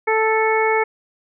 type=harmonic tone; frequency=440 Hz; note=A4; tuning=in tune; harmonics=1 / 2 / 3 / 4 / 5; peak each=-18 / -20 / -26 / -26 / -22 dBFS; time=0.07-0.84 s; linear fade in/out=10 ms; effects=none